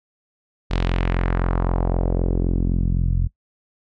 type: tone with low-pass filter sweep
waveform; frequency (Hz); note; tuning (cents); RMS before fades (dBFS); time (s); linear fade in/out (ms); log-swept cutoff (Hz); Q
sawtooth; 43.87; F1; +9; -20; 0.7-3.28; 20; 4100 to 110; 1.6
effects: noise-tail reverb RT60 0.1 s tail -20 dB re dry